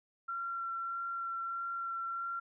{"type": "tone with vibrato", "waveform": "sine", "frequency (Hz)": 1365, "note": "F6", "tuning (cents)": -40, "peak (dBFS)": -35, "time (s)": [0.28, 2.4], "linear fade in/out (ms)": 10, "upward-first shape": "sine", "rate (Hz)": 1.6, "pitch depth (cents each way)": 11, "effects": []}